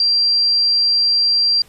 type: tone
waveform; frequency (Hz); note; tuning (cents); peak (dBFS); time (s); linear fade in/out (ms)
sine; 4730; D8; +12; -12; 0-1.62; 2
effects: pink hiss -49 dBFS RMS until 1.68 s + resampled to 32000 Hz